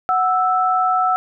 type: tone pair together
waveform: sine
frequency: 740 / 1318.5 Hz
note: F#5 / E6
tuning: 0 / 0 cents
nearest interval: minor seventh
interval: 1000 cents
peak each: -17 dBFS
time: 0.09-1.16 s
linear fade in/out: 0 ms
effects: none